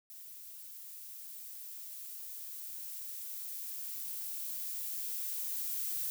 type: noise with level ramp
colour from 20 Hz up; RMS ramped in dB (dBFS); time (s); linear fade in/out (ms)
violet; -50 to -36; 0.1-6.1; 0
effects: none